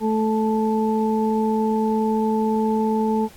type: harmonic tone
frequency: 218.8 Hz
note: A3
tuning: 9 cents flat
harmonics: 1 / 2 / 4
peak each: -20 / -23 / -25 dBFS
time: 0-3.29 s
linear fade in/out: 50 ms
effects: pink hiss -48 dBFS RMS until 3.36 s + AAC 64 kbps